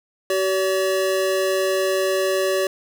square tone pair together, 380.4 / 570 Hz, F#4 / C#5, +48 / +48 cents, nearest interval perfect fifth, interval 700 cents, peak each -22 dBFS, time 0.3-2.67 s, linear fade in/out 2 ms, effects none

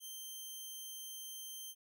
10% pulse tone, 3136 Hz, G7, in tune, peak -37 dBFS, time 0-1.75 s, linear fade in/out 50 ms, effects none

